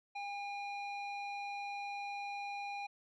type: tone with low-pass filter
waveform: square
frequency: 808 Hz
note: G#5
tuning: 48 cents flat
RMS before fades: -42 dBFS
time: 0.15-2.87 s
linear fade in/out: 10 ms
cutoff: 3100 Hz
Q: 2.3
effects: none